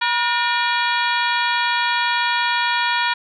harmonic tone with a mistuned harmonic, 478.9 Hz, A#4, 47 cents sharp, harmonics 2 / 3 / 4 / 5 / 6 / 7 / 8 / 9, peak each -21 / -24 / -24 / -26 / -32 / -27 / -31 / -31 dBFS, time 0.01-3.14 s, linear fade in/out 10 ms, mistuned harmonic 4, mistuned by -83 cents, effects none

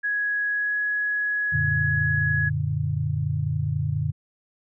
sine tone with pitch glide, 1668 to 1678.6 Hz, G#6 to G#6, +7 to +18 cents, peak -22 dBFS, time 0.03-2.5 s, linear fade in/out 20 ms, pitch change +11 cents, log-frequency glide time 0.49-0.78 s
sine chord, Gb augmented, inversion none, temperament equal, 92.5 / 116.54 / 146.83 Hz, Gb2 / Bb2 / D3, 0 / 0 / 0 cents, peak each -28 / -28 / -25 dBFS, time 1.52-4.12 s, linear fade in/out 20 ms
effects none

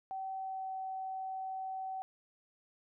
sine tone with pitch glide, 766 to 761.1 Hz, G5 to F#5, -40 to +49 cents, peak -37 dBFS, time 0.11-2.02 s, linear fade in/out 0 ms, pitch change -11 cents, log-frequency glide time 0.33-0.73 s, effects none

